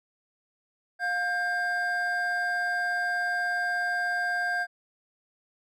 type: tone pair together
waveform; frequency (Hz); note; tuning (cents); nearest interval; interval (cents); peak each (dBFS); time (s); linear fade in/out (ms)
triangle; 709.6 / 1593; F5 / G6; +27 / +27; octave + major second; 1400; -29 / -25; 0.99-4.67; 50
effects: none